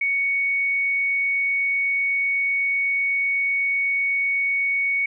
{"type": "tone", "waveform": "sine", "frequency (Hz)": 2228, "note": "C#7", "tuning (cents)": 8, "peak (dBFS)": -19, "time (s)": [0.01, 5.06], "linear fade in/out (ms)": 5, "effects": []}